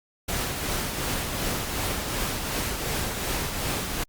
pink noise with tremolo, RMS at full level -27 dBFS, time 0.28-4.04 s, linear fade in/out 10 ms, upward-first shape triangle, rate 2.7 Hz, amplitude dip 40%, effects Opus 48 kbps

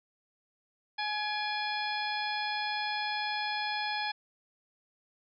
harmonic tone with a mistuned harmonic, 842 Hz, G#5, 24 cents sharp, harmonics 1 / 2 / 3 / 4 / 5 / 6, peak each -34 / -37 / -39 / -40 / -41 / -42 dBFS, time 0.98-4.12 s, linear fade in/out 10 ms, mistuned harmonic 3, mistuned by -81 cents, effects none

